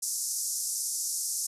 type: band-pass noise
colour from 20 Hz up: pink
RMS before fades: -32 dBFS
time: 0.02-1.47 s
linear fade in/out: 10 ms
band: 5400 to 12000 Hz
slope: 48 dB/octave
effects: resampled to 32000 Hz